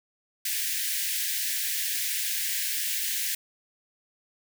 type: high-pass noise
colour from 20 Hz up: white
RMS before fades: -29 dBFS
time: 0.45-3.35 s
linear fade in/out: 5 ms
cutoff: 1600 Hz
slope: 96 dB/octave
effects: none